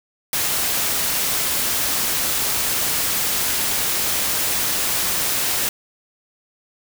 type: noise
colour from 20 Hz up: white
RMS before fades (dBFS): -21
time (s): 0.33-5.69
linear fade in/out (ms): 2
effects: none